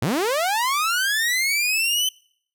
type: linear sweep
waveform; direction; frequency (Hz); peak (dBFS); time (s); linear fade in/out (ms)
sawtooth; up; 98 to 3071; -16; 0.02-2.09; 5
effects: noise-tail reverb RT60 0.6 s tail -25 dB re dry